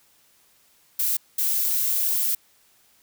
violet noise bursts at uneven times, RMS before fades -23 dBFS, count 2, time 0.99-1.17 / 1.38-2.35 s, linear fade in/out 5 ms, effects white hiss -60 dBFS RMS until 3.02 s

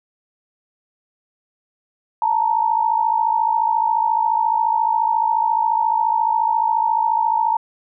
sine tone pair together, 878 / 932.3 Hz, A5 / A#5, -4 / 0 cents, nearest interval minor second, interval 104 cents, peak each -18 dBFS, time 2.22-7.57 s, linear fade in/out 2 ms, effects none

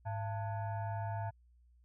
sine tone with frequency modulation, 103.83 Hz, G#2, in tune, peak -35 dBFS, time 0.05-1.31 s, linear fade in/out 20 ms, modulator 787 Hz, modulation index 0.88, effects added 60 Hz sine -62 dBFS peak until 1.84 s

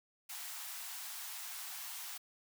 white high-pass noise, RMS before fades -45 dBFS, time 0.29-2.18 s, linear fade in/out 10 ms, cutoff 690 Hz, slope 96 dB/octave, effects none

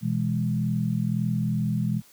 sine chord, E major, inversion second, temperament equal with one note detuned, 123.47 / 164.81 / 207.1 Hz, B2 / E3 / G#3, 0 / 0 / -5 cents, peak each -27 dBFS, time 0.01-2.02 s, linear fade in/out 50 ms, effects white hiss -55 dBFS RMS until 2.12 s

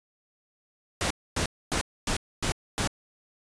pink noise bursts, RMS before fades -27 dBFS, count 6, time 1.01-2.874 s, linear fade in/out 0 ms, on 94 ms, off 260 ms, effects resampled to 22050 Hz

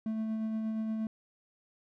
triangle tone with tremolo, 220 Hz, A3, in tune, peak -28 dBFS, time 0.06-1.07 s, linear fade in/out 2 ms, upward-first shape sine, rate 8.5 Hz, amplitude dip 25%, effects none

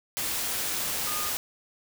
sine tone in noise, 1224 Hz, D#6, 29 cents flat, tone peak -35 dBFS, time 1.07-1.29 s, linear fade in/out 0 ms, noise white, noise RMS -30 dBFS, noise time 0.17-1.37 s, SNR -8 dB, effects none

